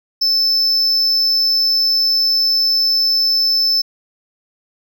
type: tone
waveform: triangle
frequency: 5270 Hz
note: E8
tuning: 1 cent flat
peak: -11 dBFS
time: 0.21-3.82 s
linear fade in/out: 10 ms
effects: none